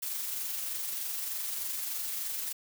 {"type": "noise with amplitude modulation", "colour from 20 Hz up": "blue", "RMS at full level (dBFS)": -34, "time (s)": [0.02, 2.53], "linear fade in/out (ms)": 10, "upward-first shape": "sine", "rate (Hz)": 23.3, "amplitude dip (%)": 30, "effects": []}